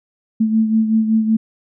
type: beating tone pair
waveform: sine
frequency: 220 / 225.3 Hz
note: A3 / A3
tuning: 0 / +41 cents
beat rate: 5.3 Hz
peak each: -13 / -21 dBFS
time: 0.4-1.37 s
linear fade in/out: 10 ms
effects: none